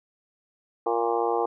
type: harmonic tone with a mistuned harmonic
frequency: 116.6 Hz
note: A#2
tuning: 1 cent sharp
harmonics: 3 / 4 / 5 / 6 / 7 / 8 / 9 / 10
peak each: -30 / -26 / -38 / -31 / -28 / -36 / -33 / -37 dBFS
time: 0.86-1.46 s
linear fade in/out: 5 ms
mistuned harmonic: 9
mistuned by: +19 cents
effects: none